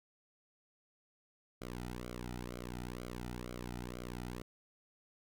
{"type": "tone with flanger", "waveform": "sawtooth", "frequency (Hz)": 60.8, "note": "B1", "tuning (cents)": -26, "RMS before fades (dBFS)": -44, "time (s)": [1.61, 4.42], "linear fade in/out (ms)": 5, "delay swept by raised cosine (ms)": [1.1, 1.85], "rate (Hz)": 2.1, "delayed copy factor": -0.95, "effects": []}